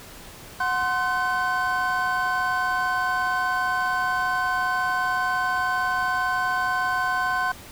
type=tone cluster; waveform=triangle; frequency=735 / 1043 / 1518 Hz; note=F#5 / C6 / F#6; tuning=-12 / -6 / +44 cents; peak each=-26 / -24 / -23 dBFS; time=0.6-7.52 s; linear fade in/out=5 ms; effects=pink hiss -43 dBFS RMS until 7.71 s